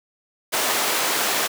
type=high-pass noise; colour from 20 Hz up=pink; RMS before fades=-22 dBFS; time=0.52-1.48 s; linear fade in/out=20 ms; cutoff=510 Hz; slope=12 dB/octave; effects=none